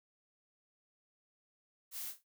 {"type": "noise with echo", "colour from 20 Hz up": "blue", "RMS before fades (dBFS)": -43, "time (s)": [1.91, 2.14], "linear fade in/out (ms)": 50, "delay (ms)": 26, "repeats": 4, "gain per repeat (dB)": -8, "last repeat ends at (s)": 2.244, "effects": ["noise-tail reverb RT60 0.1 s tail -26 dB re dry"]}